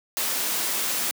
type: noise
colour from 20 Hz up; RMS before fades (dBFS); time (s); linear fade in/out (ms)
white; -26; 0.17-1.11; 0
effects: high-pass 200 Hz 12 dB/octave